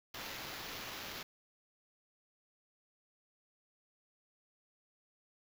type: noise with sample-and-hold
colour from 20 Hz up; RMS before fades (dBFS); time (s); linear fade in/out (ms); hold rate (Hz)
white; -45; 0.14-1.23; 5; 8820
effects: none